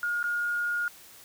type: tone with dropouts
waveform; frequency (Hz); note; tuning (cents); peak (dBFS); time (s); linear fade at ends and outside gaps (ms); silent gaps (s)
sine; 1427; F6; +37; -26; 0.03-0.88; 1; 0.229-0.24
effects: white hiss -51 dBFS RMS until 1.24 s